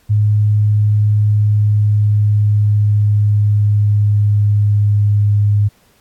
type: tone with pitch glide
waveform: sine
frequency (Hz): 105.1 to 103.23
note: G#2 to G#2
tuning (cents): +21 to -10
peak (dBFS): -9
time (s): 0.09-5.69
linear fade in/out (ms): 20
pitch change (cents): -31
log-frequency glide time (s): 1.1-5.28
effects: pink hiss -54 dBFS RMS until 6 s + AAC 64 kbps